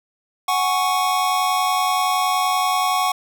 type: chord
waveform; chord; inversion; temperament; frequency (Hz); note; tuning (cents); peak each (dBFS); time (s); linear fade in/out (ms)
square; F# suspended second; none; equal; 740 / 830.6 / 1108.7; F#5 / G#5 / C#6; 0 / 0 / 0; -22 / -26 / -21; 0.48-3.12; 5
effects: none